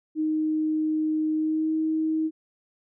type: tone with pitch glide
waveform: sine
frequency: 311.1 to 316 Hz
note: D#4 to D#4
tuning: 0 to +27 cents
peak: -22 dBFS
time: 0.15-2.31 s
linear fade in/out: 50 ms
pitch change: +27 cents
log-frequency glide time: 1.34-1.73 s
effects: none